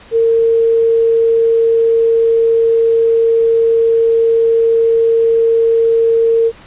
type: tone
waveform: sine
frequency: 457 Hz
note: A#4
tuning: 34 cents flat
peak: -8 dBFS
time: 0.11-6.52 s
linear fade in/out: 50 ms
effects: pink hiss -40 dBFS RMS until 6.66 s + resampled to 8000 Hz